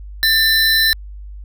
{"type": "tone pair together", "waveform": "square", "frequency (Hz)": [1785, 4019], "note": ["A6", "B7"], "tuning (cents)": [24, 30], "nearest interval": "octave + major second", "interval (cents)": 1406, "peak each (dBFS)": -15, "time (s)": [0.23, 0.93], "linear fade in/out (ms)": 0, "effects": ["added 50 Hz sine -30 dBFS peak until 1.44 s"]}